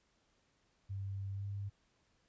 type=tone with pitch glide; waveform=sine; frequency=98 to 100 Hz; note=G2 to G2; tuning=0 to +35 cents; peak=-38 dBFS; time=0.89-1.7 s; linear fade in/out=20 ms; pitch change=+35 cents; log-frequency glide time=1.33-1.45 s; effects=pink hiss -75 dBFS RMS until 2.28 s + resampled to 16000 Hz